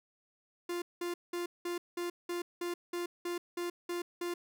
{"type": "tone bursts", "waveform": "45% pulse", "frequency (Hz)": 349.2, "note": "F4", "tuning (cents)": 0, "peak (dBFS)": -34, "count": 12, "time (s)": [0.69, 4.34], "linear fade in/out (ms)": 5, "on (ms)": 130, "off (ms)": 190, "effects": []}